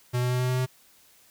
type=tone with pitch steps; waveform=square; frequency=123.47 / 124.4 / 125.34 / 126.28 / 127.23 / 128.19 Hz; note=B2 / B2 / B2 / B2 / C3 / C3; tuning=0 / +13 / +26 / +39 / -48 / -35 cents; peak=-24 dBFS; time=0.13-0.664 s; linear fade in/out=20 ms; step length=89 ms; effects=white hiss -58 dBFS RMS until 1.3 s